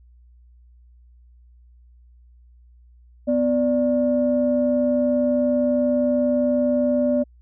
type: tone pair together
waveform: sine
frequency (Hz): 249.9 / 587.3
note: B3 / D5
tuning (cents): +21 / 0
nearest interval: octave + minor third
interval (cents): 1479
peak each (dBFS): -19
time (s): 3.27-7.24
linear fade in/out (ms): 20
effects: tanh soft clip ceiling -9 dBFS + added 60 Hz sine -48 dBFS peak until 7.41 s